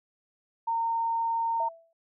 sine tone, 917 Hz, A#5, 29 cents flat, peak -25 dBFS, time 0.67-1.69 s, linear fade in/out 10 ms
sine tone with exponential decay, 662 Hz, E5, 7 cents sharp, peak -30 dBFS, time 1.6-1.93 s, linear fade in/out 2 ms, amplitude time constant 71 ms
effects none

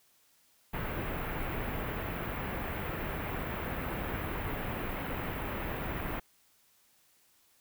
pink band-stop noise, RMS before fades -36 dBFS, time 0.73-6.2 s, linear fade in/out 10 ms, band 2500 to 16000 Hz, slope 24 dB/octave, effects white hiss -67 dBFS RMS until 7.6 s

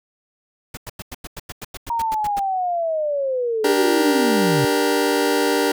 pink noise bursts, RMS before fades -32 dBFS, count 14, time 0.74-2.397 s, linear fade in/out 5 ms, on 32 ms, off 93 ms
sine linear sweep, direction down, 944 to 126.2 Hz, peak -19 dBFS, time 1.9-4.65 s, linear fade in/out 2 ms
sawtooth chord, G minor, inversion second, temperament just, 294 / 392 / 470.4 Hz, D4 / G4 / Bb4, +2 / 0 / +16 cents, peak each -17 dBFS, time 3.64-5.72 s, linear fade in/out 5 ms
effects none

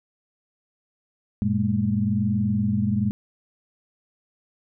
sine tone cluster, 96.1 / 117.8 / 205.4 / 226.6 Hz, G2 / A#2 / G#3 / A#3, -34 / +19 / -19 / -49 cents, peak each -28 / -26 / -22 / -30 dBFS, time 1.42-3.11 s, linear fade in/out 0 ms, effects none

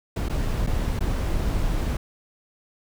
brown noise with dropouts, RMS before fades -24 dBFS, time 0.16-1.97 s, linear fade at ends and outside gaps 5 ms, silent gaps 0.286-0.296 / 0.666-0.671 / 0.992-1.006 s, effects none

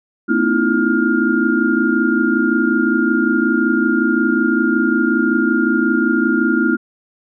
sine tone cluster, 224.5 / 256.6 / 313 / 338.4 / 1412 Hz, A3 / C4 / D#4 / E4 / F6, +35 / -34 / +10 / +45 / +19 cents, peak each -19 dBFS, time 0.28-6.77 s, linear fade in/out 20 ms, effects none

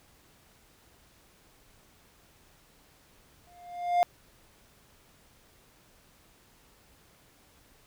triangle tone with exponential growth, 704 Hz, F5, 14 cents sharp, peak -16 dBFS, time 3.47-4.03 s, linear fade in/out 0 ms, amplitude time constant 120 ms, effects pink hiss -61 dBFS RMS until 7.86 s

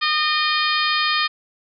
harmonic tone with a mistuned harmonic, 611 Hz, D#5, 32 cents flat, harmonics 2 / 3 / 4 / 5 / 6 / 7 / 8, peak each -22 / -24 / -25 / -26 / -27 / -27 / -28 dBFS, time 0.01-1.28 s, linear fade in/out 20 ms, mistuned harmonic 5, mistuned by +49 cents, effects none

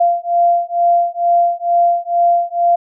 sine beating tone pair, 691 / 693.2 Hz, F5 / F5, -19 / -13 cents, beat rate 2.2 Hz, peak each -14 dBFS, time 0-2.76 s, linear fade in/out 10 ms, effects none

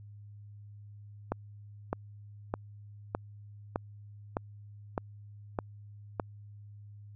click train, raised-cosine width 1 ms, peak -16 dBFS, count 9, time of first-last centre 1.32-6.198 s, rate 1.64 Hz, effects added 103 Hz sine -47 dBFS peak until 7.15 s

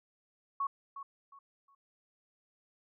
sine tone with echo, 1108.7 Hz, C#6, in tune, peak -30 dBFS, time 0.6-0.67 s, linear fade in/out 5 ms, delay 360 ms, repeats 3, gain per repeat -11 dB, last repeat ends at 1.75 s, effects none

